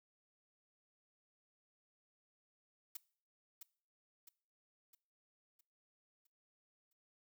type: noise with echo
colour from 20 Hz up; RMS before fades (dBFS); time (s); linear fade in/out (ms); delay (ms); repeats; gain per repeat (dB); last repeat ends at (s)
blue; -45; 2.95-2.97; 5; 660; 6; -6; 6.93
effects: noise-tail reverb RT60 0.5 s tail -21 dB re dry